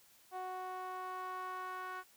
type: tone with band-pass filter sweep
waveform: sawtooth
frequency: 370 Hz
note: F#4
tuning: in tune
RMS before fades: -43 dBFS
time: 0.31-2.04 s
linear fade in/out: 50 ms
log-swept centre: 840 to 1300 Hz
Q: 3.4
effects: white hiss -65 dBFS RMS until 2.16 s